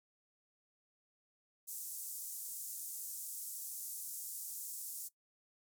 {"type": "band-pass noise", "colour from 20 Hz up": "white", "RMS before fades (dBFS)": -45, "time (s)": [1.67, 5.09], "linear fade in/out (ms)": 20, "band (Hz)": [6800, 15000], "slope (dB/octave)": 24, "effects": ["noise-tail reverb RT60 0.1 s tail -18 dB re dry"]}